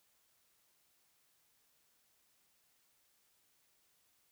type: silence
effects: white hiss -74 dBFS RMS until 4.31 s